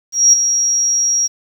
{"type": "tone with ADSR envelope", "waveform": "sine", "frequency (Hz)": 5660, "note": "F8", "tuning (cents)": 22, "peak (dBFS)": -3, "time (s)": [0.12, 1.28], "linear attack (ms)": 210, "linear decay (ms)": 10, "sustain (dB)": -9, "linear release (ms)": 22, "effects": ["tanh soft clip ceiling 0 dBFS", "7-bit"]}